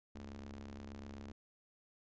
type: ring-modulated tone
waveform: sawtooth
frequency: 68.3 Hz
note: C#2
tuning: 25 cents flat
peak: -40 dBFS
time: 0.15-1.32 s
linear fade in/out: 5 ms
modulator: 150 Hz
effects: resampled to 16000 Hz